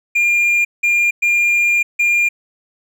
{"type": "tone bursts at uneven times", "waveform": "triangle", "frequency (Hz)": 2405, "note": "D7", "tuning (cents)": 41, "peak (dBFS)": -10, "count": 4, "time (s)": [[0.15, 0.65], [0.83, 1.11], [1.22, 1.83], [1.99, 2.29]], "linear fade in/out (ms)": 10, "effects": []}